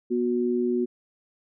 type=tone pair together; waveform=sine; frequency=243.2 / 365.2 Hz; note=B3 / F#4; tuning=-26 / -23 cents; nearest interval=perfect fifth; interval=703 cents; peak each=-25 / -24 dBFS; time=0.1-0.86 s; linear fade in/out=20 ms; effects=none